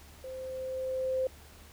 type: tone with level ramp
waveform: sine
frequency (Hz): 520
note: C5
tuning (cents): -11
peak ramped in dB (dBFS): -39 to -26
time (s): 0.24-1.27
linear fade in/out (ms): 2
effects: added 74 Hz sine -54 dBFS peak until 1.72 s + pink hiss -55 dBFS RMS until 1.72 s